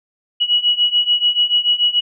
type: beating tone pair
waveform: sine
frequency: 2917 / 2923.9 Hz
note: F#7 / F#7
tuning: -25 / -21 cents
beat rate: 6.9 Hz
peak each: -17 / -15 dBFS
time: 0.4-2.01 s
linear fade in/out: 20 ms
effects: none